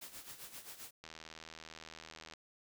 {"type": "noise with tremolo", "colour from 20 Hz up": "white", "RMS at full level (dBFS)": -48, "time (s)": [0.01, 0.91], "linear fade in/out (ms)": 10, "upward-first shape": "sine", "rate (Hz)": 7.6, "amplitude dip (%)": 70}
{"type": "click train", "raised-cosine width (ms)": 0.2, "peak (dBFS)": -32, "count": 105, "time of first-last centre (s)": [1.04, 2.337], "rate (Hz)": 80.2}
{"effects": []}